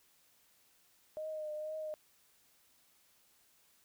sine tone with vibrato, 616 Hz, D#5, 17 cents flat, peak -38 dBFS, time 1.17-1.94 s, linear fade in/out 0 ms, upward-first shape triangle, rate 2.1 Hz, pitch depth 35 cents each way, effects white hiss -69 dBFS RMS until 3.84 s

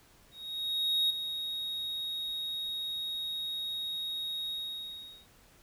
triangle tone with ADSR envelope, 3761 Hz, A#7, 15 cents sharp, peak -23 dBFS, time 0.31-5.27 s, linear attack 790 ms, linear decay 8 ms, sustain -9 dB, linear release 770 ms, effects pink hiss -61 dBFS RMS until 5.62 s

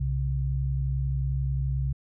sine tone pair together, 63.7 / 134.98 Hz, C2 / C#3, -46 / -46 cents, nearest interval octave + minor second, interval 1300 cents, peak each -27 dBFS, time 0-1.93 s, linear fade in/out 10 ms, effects none

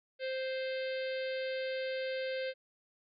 harmonic tone, 523.3 Hz, C5, in tune, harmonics 1 / 3 / 4 / 5 / 6 / 7 / 8 / 9, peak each -34 / -44 / -46 / -48 / -50 / -51 / -52 / -53 dBFS, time 0.19-2.54 s, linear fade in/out 50 ms, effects MP3 96 kbps

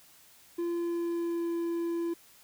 triangle tone with pitch glide, 342.9 to 338.4 Hz, F4 to E4, -32 to +45 cents, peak -27 dBFS, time 0.58-2.14 s, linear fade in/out 10 ms, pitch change -23 cents, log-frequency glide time 0.68-1.52 s, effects white hiss -58 dBFS RMS until 2.43 s

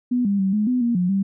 sine tone with pitch steps, 246.7 / 200.4 / 192.3 / 211.2 / 250.4 / 236.4 / 179.3 / 195.4 Hz, B3 / G3 / G3 / G#3 / B3 / A#3 / F3 / G3, -2 / +38 / -33 / +29 / +24 / +24 / +46 / -5 cents, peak -17 dBFS, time 0.11-1.23 s, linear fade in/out 10 ms, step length 140 ms, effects none

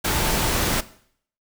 sine tone in noise, 888 Hz, A5, 16 cents sharp, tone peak -33 dBFS, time 0.04-0.49 s, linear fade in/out 10 ms, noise pink, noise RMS -22 dBFS, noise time 0.04-0.81 s, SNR -14 dB, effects noise-tail reverb RT60 0.6 s tail -17 dB re dry

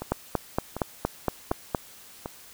two click trains, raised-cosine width 1 ms, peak -18 / -9 dBFS, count 4 / 8, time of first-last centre 0.02-2.259 / 0.12-1.748 s, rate 1.34 / 4.3 Hz, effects white hiss -49 dBFS RMS until 2.53 s

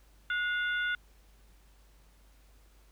harmonic tone with a mistuned harmonic, 698.5 Hz, F5, in tune, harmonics 2 / 3 / 4 / 5, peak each -29 / -41 / -43 / -41 dBFS, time 0.3-0.95 s, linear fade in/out 2 ms, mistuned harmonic 2, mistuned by +68 cents, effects added 50 Hz sine -58 dBFS peak until 2.91 s + pink hiss -66 dBFS RMS until 2.91 s

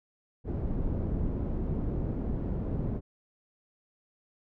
pink low-pass noise, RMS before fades -31 dBFS, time 0.44-3.01 s, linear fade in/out 50 ms, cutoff 330 Hz, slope 12 dB/octave, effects none

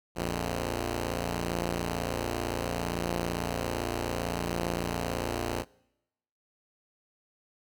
5% pulse tone pair together, 57.78 / 87 Hz, A#1 / F2, -15 / -6 cents, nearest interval perfect fifth, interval 709 cents, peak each -21 / -22 dBFS, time 0.15-5.65 s, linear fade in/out 50 ms, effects noise-tail reverb RT60 0.9 s tail -24 dB re dry

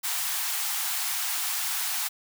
white high-pass noise, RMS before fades -29 dBFS, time 0.03-2.09 s, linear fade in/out 20 ms, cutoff 710 Hz, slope 96 dB/octave, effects none

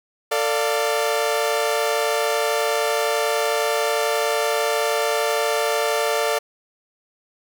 sawtooth chord, D minor, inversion second, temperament equal with one note detuned, 448.7 / 587.3 / 698.5 Hz, A4 / D5 / F5, +34 / 0 / 0 cents, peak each -19 / -19 / -22 dBFS, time 0.31-6.39 s, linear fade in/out 10 ms, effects none

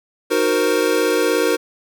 square chord, C half-diminished seventh, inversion first, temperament equal, 311.1 / 370 / 466.2 / 523.3 Hz, Eb4 / Gb4 / Bb4 / C5, 0 / 0 / 0 / 0 cents, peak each -23 / -22 / -19 / -24 dBFS, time 0.3-1.57 s, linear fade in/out 20 ms, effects none

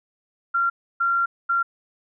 sine tone bursts at uneven times, 1378 Hz, F6, 24 cents flat, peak -18 dBFS, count 3, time 0.54-0.7 / 1-1.26 / 1.49-1.63 s, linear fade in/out 10 ms, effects none

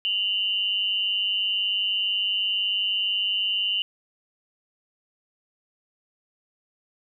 sine tone pair together, 2815 / 3013 Hz, F7 / F#7, +13 / +31 cents, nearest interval minor second, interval 118 cents, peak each -25 dBFS, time 0.05-3.82 s, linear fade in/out 0 ms, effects none

